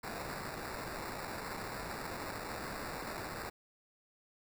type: noise with sample-and-hold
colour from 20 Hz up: white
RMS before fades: -42 dBFS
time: 0.03-3.5 s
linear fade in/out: 10 ms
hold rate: 3150 Hz
effects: none